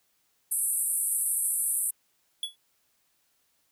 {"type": "band-pass noise", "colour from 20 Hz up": "white", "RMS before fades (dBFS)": -28, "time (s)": [0.51, 1.91], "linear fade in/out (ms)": 10, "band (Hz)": [8400, 12000], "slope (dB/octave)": 96}
{"type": "tone with exponential decay", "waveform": "square", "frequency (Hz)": 3383, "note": "G#7", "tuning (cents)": 31, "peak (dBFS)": -26, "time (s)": [2.43, 2.56], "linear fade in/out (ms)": 2, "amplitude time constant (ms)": 27}
{"effects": ["white hiss -71 dBFS RMS until 3.71 s"]}